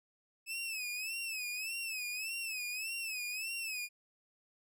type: tone with vibrato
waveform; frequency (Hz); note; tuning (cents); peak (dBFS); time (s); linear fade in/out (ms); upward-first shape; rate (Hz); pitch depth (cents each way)
sawtooth; 2587; E7; -33; -34; 0.46-3.89; 50; sine; 1.7; 110
effects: none